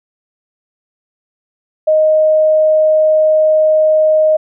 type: tone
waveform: sine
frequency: 622.3 Hz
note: D#5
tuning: in tune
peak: -7 dBFS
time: 1.87-4.37 s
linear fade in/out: 10 ms
effects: none